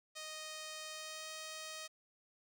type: tone with pitch glide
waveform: 5% pulse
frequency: 622.3 to 627.7 Hz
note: D#5 to D#5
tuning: 0 to +15 cents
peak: -33 dBFS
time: 0.15-1.88 s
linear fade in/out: 20 ms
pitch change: +15 cents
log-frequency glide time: 0.92-1.28 s
effects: none